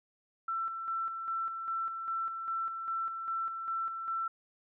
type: tone with tremolo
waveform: sine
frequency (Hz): 1340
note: E6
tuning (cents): +28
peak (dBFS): -31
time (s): 0.48-4.28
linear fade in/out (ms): 5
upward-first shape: square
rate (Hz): 2.5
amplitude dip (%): 45
effects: none